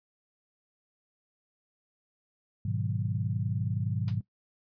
sine chord, G# minor seventh, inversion none, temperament equal, 103.83 / 123.47 / 155.56 / 185 Hz, G#2 / B2 / D#3 / F#3, 0 / 0 / 0 / 0 cents, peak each -31 / -33 / -36 / -37 dBFS, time 2.65-4.21 s, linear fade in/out 5 ms
white noise with exponential decay, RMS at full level -39 dBFS, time 4.08-4.18 s, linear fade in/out 0 ms, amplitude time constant 21 ms
effects noise-tail reverb RT60 0.1 s tail -18 dB re dry + resampled to 11025 Hz

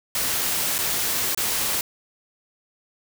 white noise with dropouts, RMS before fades -24 dBFS, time 0.15-1.81 s, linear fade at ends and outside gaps 2 ms, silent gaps 0.783-0.787 / 1.348-1.374 s, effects none

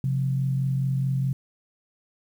sine tone pair together, 133.57 / 178.3 Hz, C3 / F3, +36 / +36 cents, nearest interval perfect fourth, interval 500 cents, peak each -22 / -32 dBFS, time 0.04-1.33 s, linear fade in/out 2 ms, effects 9-bit

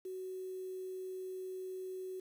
sine tone with quantisation, 373.3 Hz, F#4, 15 cents sharp, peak -40 dBFS, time 0.05-2.2 s, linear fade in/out 5 ms, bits 10, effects none

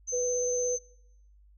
sine tone, 6210 Hz, G8, 17 cents flat, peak -31 dBFS, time 0.07-0.79 s, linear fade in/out 20 ms
sine tone with vibrato, 493.9 Hz, B4, in tune, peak -27 dBFS, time 0.12-0.77 s, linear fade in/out 20 ms, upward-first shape sine, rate 17 Hz, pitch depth 11 cents each way
effects noise-tail reverb RT60 0.9 s tail -26 dB re dry + added 50 Hz sine -55 dBFS peak until 1.57 s

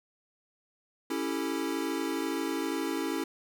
square chord, A dominant seventh, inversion first, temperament equal, 277.2 / 329.6 / 392 / 440 Hz, C#4 / E4 / G4 / A4, 0 / 0 / 0 / 0 cents, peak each -35 / -34 / -39 / -39 dBFS, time 1.1-3.24 s, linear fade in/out 5 ms, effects none

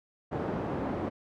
pink band-pass noise, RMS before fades -33 dBFS, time 0.31-1.1 s, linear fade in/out 20 ms, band 130 to 840 Hz, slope 12 dB/octave, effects none

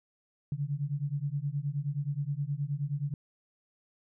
sine beating tone pair, 138.59 / 148.09 Hz, C#3 / D3, 0 / +15 cents, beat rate 9.5 Hz, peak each -33 / -33 dBFS, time 0.52-3.14 s, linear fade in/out 2 ms, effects none

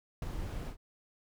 brown noise with ADSR envelope, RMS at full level -33 dBFS, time 0.22-0.77 s, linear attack 3 ms, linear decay 18 ms, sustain -5 dB, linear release 93 ms, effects none

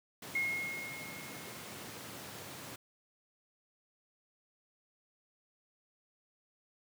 pink high-pass noise, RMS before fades -47 dBFS, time 0.22-2.76 s, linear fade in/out 5 ms, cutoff 110 Hz, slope 24 dB/octave
sine tone with exponential decay, 2155 Hz, C#7, 49 cents flat, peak -29 dBFS, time 0.35-2.01 s, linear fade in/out 5 ms, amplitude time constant 360 ms
effects none

